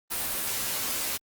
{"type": "noise with comb filter", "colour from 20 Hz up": "white", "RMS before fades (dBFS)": -30, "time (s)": [0.1, 1.18], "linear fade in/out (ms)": 20, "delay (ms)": 14, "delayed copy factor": -0.85, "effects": ["Opus 32 kbps"]}